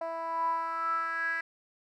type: tone with band-pass filter sweep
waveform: 10% pulse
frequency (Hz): 329.7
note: E4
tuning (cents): 0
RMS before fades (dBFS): -32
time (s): 0.01-1.41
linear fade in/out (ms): 5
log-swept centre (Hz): 740 to 1800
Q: 8.6
effects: none